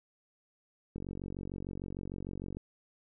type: click train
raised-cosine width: 3 ms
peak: -27 dBFS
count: 76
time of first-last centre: 0.96-2.569 s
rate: 46.6 Hz
effects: none